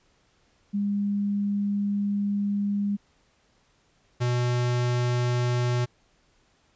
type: tone pair in turn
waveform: sine / square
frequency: 202.6 / 122.43 Hz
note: G#3 / B2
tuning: -43 / -15 cents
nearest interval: major sixth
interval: 872 cents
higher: first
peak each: -23 dBFS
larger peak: neither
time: 0.73-2.97 / 4.2-5.86 s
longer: first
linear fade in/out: 20 ms
effects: pink hiss -65 dBFS RMS until 6.75 s + resampled to 16000 Hz